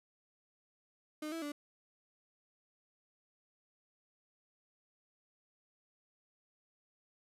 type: tone with pitch steps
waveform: 35% pulse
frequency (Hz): 305.5 / 328.5 / 291.9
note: D#4 / E4 / D4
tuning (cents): -32 / -6 / -10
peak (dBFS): -37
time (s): 1.22-1.52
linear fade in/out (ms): 5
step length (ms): 100
effects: resampled to 32000 Hz